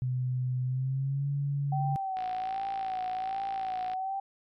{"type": "tone with pitch glide", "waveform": "sine", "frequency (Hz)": [126.8, 141.51], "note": ["B2", "C#3"], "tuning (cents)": [46, 36], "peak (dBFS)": -27, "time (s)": [0.02, 1.96], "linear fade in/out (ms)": 0, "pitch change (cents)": 190, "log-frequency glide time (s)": [0.64, 1.28]}
{"type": "tone with vibrato", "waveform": "sine", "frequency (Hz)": 762, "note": "G5", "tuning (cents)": -49, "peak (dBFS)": -30, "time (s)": [1.72, 4.2], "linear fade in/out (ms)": 5, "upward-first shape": "sine", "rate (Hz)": 1.3, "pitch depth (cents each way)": 51}
{"type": "click train", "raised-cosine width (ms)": 0.3, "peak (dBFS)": -28, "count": 100, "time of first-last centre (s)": [2.17, 3.935], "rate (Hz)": 56.1}
{"effects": ["MP3 64 kbps"]}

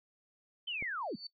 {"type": "linear sweep", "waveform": "sine", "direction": "down", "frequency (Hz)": [3136, 147.9], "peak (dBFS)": -35, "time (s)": [0.67, 1.16], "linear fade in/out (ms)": 10}
{"type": "click", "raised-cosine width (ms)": 2, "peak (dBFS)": -31, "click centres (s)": 0.825}
{"type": "tone with exponential growth", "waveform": "sine", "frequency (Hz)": 4500, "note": "C#8", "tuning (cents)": 25, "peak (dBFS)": -38, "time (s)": [1.01, 1.27], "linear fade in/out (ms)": 5, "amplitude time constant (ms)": 56}
{"effects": ["noise-tail reverb RT60 0.1 s tail -22 dB re dry"]}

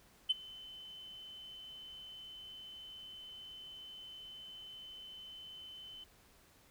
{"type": "tone with ADSR envelope", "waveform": "sine", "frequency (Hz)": 3049, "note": "G7", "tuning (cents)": -49, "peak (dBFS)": -24, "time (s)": [0.29, 6.04], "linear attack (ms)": 16, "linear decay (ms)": 22, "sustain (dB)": -24, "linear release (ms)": 4, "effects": ["tanh soft clip ceiling -24 dBFS", "pink hiss -65 dBFS RMS until 6.7 s"]}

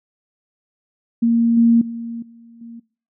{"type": "tone with level steps", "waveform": "sine", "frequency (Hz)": 232.2, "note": "A#3", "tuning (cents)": -7, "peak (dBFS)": [-12, -9, -25, -41, -33], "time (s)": [1.22, 2.8], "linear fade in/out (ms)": 10, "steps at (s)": [1.57, 1.81, 2.22, 2.61], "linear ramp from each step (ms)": 5, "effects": ["noise-tail reverb RT60 0.4 s tail -22 dB re dry"]}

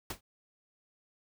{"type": "noise with exponential decay", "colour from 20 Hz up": "pink", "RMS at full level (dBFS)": -33, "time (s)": [0.1, 0.21], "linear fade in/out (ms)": 5, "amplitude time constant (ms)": 23, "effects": []}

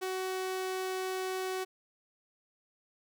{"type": "tone", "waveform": "sawtooth", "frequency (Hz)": 374.7, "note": "F#4", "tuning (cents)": 22, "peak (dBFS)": -29, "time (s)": [0.01, 1.65], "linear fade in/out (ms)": 20, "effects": []}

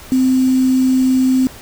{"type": "tone with quantisation", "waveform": "sine", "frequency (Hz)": 259.3, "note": "C4", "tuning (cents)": -15, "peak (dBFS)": -10, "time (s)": [0.12, 1.47], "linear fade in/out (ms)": 0, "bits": 5, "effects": ["pink hiss -37 dBFS RMS until 1.61 s"]}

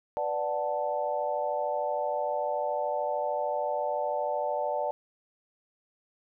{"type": "chord", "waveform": "sine", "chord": "B minor seventh", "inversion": "none", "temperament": "equal", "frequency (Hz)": [493.9, 587.3, 740, 880], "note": ["B4", "D5", "F#5", "A5"], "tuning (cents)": [0, 0, 0, 0], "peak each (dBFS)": [-36, -30, -34, -33], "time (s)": [0.17, 4.91], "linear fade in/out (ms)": 0, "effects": []}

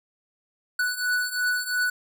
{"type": "beating tone pair", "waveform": "square", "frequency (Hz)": [1480, 1482.9], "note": ["F#6", "F#6"], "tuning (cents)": [0, 3], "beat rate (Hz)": 2.9, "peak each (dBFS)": [-29, -26], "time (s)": [0.79, 1.9], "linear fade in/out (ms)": 5, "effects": []}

